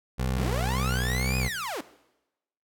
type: tone with vibrato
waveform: 20% pulse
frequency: 63 Hz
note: B1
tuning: 35 cents sharp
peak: -21 dBFS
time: 0.18-1.49 s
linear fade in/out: 20 ms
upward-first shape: triangle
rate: 2 Hz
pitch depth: 49 cents each way
type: linear two-way sweep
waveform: sawtooth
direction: up then down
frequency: 98 to 2527 to 231.4 Hz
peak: -27 dBFS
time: 0.37-1.81 s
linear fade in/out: 5 ms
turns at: 1.38 s
effects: noise-tail reverb RT60 0.9 s tail -17 dB re dry